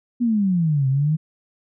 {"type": "exponential two-way sweep", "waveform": "sine", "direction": "down then up", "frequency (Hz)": [247.1, 130.81, 160.4], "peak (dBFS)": -16, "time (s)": [0.2, 1.17], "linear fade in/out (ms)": 20, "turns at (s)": 0.88, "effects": []}